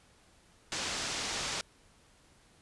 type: low-pass noise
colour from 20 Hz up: white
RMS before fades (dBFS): -36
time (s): 0.72-1.61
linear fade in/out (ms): 0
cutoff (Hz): 6900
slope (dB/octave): 24
effects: pink hiss -63 dBFS RMS until 2.61 s + resampled to 24000 Hz